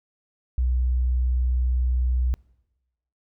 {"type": "tone", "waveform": "sine", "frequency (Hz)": 62.3, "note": "B1", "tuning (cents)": 16, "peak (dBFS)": -19, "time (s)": [0.58, 2.34], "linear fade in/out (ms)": 0, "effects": ["noise-tail reverb RT60 1.0 s tail -25 dB re dry"]}